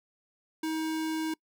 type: tone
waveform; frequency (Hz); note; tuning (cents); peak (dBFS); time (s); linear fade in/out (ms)
square; 317.3; D#4; +34; -30; 0.63-1.34; 5
effects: noise-tail reverb RT60 0.1 s tail -25 dB re dry